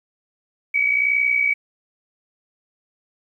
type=tone with amplitude modulation; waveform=sine; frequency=2272 Hz; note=C#7; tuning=42 cents sharp; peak=-13 dBFS; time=0.74-1.54 s; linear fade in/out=10 ms; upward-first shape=sine; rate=61.4 Hz; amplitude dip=65%; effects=9-bit